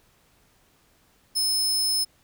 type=tone; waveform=sawtooth; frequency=5210 Hz; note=E8; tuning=21 cents flat; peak=-19 dBFS; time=1.35-2.05 s; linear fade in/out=20 ms; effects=pink hiss -62 dBFS RMS until 2.23 s